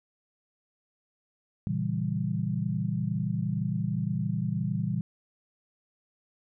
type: chord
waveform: sine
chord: A# diminished seventh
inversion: none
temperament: equal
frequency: 116.54 / 138.59 / 164.81 / 196 Hz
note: A#2 / C#3 / E3 / G3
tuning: 0 / 0 / 0 / 0 cents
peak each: -32 / -34 / -31 / -32 dBFS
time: 1.67-5.01 s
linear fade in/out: 0 ms
effects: none